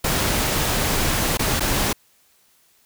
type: noise with dropouts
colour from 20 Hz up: pink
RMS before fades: -21 dBFS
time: 0.04-1.93 s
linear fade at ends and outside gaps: 5 ms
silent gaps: 1.373-1.392 / 1.597-1.605 s
effects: white hiss -59 dBFS RMS until 2.85 s